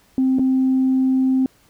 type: tone with dropouts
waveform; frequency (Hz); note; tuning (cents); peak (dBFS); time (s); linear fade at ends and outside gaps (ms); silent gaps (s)
sine; 261.6; C4; 0; -13; 0.18-1.46; 1; 0.386-0.394
effects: tanh soft clip ceiling -10 dBFS + pink hiss -56 dBFS RMS until 1.69 s